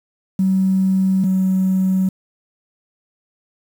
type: tone pair in turn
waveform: triangle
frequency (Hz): 190 / 188.36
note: F#3 / F#3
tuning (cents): +46 / +31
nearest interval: unison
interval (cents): 15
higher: first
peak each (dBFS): -9 / -10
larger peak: first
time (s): 0.39-1.24 / 1.24-2.09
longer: neither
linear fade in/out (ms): 5
effects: tanh soft clip ceiling -11 dBFS + 7-bit